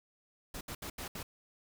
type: noise bursts at uneven times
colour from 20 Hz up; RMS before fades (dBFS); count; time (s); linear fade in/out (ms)
pink; -42; 5; 0.54-0.61 / 0.68-0.75 / 0.82-0.9 / 0.98-1.08 / 1.15-1.23; 5
effects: none